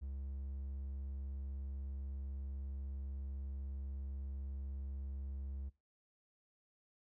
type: tone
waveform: triangle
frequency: 68.1 Hz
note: C#2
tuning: 30 cents flat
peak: -39 dBFS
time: 0.01-5.7 s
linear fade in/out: 20 ms
effects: noise-tail reverb RT60 0.3 s tail -22 dB re dry